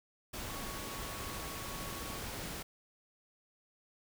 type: tone in noise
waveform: sine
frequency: 1115 Hz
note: C#6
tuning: 10 cents sharp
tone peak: -49 dBFS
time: 0.49-2.19 s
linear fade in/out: 10 ms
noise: pink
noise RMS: -42 dBFS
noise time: 0.33-2.63 s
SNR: -10 dB
effects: none